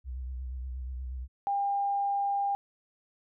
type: tone with vibrato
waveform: sine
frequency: 63.6 Hz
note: C2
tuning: 48 cents flat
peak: -34 dBFS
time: 0.04-1.28 s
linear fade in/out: 50 ms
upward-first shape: sine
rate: 8.4 Hz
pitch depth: 59 cents each way
type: tone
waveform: sine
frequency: 801 Hz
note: G5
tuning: 37 cents sharp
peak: -26 dBFS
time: 1.47-2.55 s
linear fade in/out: 0 ms
effects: none